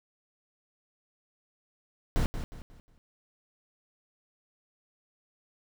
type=noise with echo; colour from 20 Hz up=brown; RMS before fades=-25 dBFS; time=2.16-2.26 s; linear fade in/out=0 ms; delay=180 ms; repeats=4; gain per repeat=-9 dB; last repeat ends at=2.98 s; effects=none